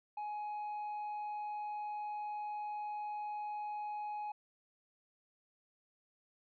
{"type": "tone with tanh clipping", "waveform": "sine", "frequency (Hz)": 838, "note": "G#5", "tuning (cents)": 15, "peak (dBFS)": -39, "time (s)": [0.17, 4.32], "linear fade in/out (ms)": 5, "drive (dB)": 3, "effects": []}